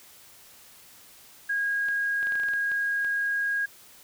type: tone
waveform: sine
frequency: 1636 Hz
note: G#6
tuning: 26 cents flat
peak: -24 dBFS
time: 1.49-3.66 s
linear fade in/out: 10 ms
type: clicks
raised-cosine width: 0.3 ms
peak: -26 dBFS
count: 11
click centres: 1.886 / 2.229 / 2.27 / 2.322 / 2.355 / 2.399 / 2.435 / 2.486 / 2.536 / 2.717 / 3.047 s
effects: white hiss -52 dBFS RMS until 4.03 s